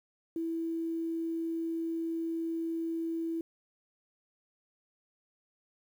sine tone with quantisation, 329.6 Hz, E4, in tune, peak -31 dBFS, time 0.36-3.41 s, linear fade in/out 2 ms, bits 10, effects none

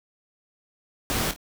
pink noise with echo, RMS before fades -26 dBFS, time 1.1-1.31 s, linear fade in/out 0 ms, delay 26 ms, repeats 2, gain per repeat -10 dB, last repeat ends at 1.362 s, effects none

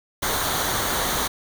pink noise with comb filter, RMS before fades -24 dBFS, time 0.22-1.28 s, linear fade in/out 10 ms, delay 0.39 ms, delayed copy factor -0.55, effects none

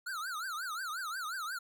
square tone with vibrato, 1385 Hz, F6, 15 cents flat, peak -37 dBFS, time 0.06-1.59 s, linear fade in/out 10 ms, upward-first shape triangle, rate 5.6 Hz, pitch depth 260 cents each way, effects none

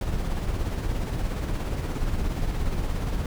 brown noise with tremolo, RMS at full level -25 dBFS, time 0.01-3.26 s, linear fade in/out 2 ms, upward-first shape sine, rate 17 Hz, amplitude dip 40%, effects none

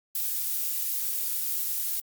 violet noise, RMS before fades -29 dBFS, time 0.15-2 s, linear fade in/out 2 ms, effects Opus 48 kbps

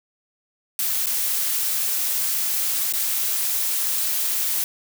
blue noise with dropouts, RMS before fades -23 dBFS, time 0.79-4.64 s, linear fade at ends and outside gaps 1 ms, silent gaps 1.06-1.068 / 2.925-2.936 s, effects none

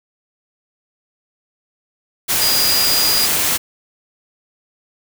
sine tone in noise, 4879 Hz, D#8, 35 cents flat, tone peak -16 dBFS, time 2.4-3.27 s, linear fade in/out 20 ms, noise white, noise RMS -17 dBFS, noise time 2.28-3.58 s, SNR -2 dB, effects none

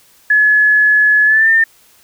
sine tone with pitch glide, 1704 to 1804.3 Hz, G#6 to A6, +44 to +43 cents, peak -7 dBFS, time 0.3-1.64 s, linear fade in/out 5 ms, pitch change +99 cents, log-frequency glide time 1.25-1.5 s, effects white hiss -49 dBFS RMS until 2.03 s

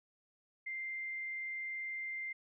sine tone, 2093 Hz, C7, in tune, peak -38 dBFS, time 0.66-2.33 s, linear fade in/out 10 ms, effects none

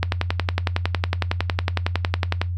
click train, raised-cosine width 0.3 ms, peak -4 dBFS, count 27, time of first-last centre 0.03-2.415 s, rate 10.9 Hz, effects noise-tail reverb RT60 0.2 s tail -19 dB re dry + added 88 Hz sine -23 dBFS peak until 2.57 s

